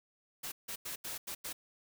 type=noise bursts at uneven times; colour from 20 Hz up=white; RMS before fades=-41 dBFS; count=6; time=0.43-0.52 / 0.68-0.76 / 0.85-0.96 / 1.04-1.18 / 1.27-1.35 / 1.44-1.53 s; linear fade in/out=10 ms; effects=none